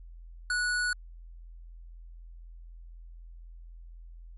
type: tone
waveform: square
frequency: 1469 Hz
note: F#6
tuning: 13 cents flat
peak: -27 dBFS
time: 0.5-0.93 s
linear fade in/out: 2 ms
effects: added 42 Hz sine -44 dBFS peak until 4.37 s + MP3 48 kbps